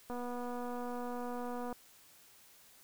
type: click train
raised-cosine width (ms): 1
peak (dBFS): -29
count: 398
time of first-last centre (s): 0.1-1.727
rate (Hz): 244
effects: white hiss -61 dBFS RMS until 2.83 s